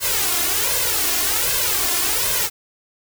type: noise with flanger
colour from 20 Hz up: white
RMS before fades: -20 dBFS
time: 0-2.5 s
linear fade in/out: 50 ms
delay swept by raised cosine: 1.9 to 2.89 ms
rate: 1.3 Hz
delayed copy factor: +0.9
effects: none